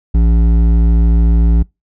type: tone with hard clipping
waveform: sine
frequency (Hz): 56.7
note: A#1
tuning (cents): -47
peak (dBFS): -9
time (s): 0.14-1.63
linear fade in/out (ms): 10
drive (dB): 10
effects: noise-tail reverb RT60 0.2 s tail -24 dB re dry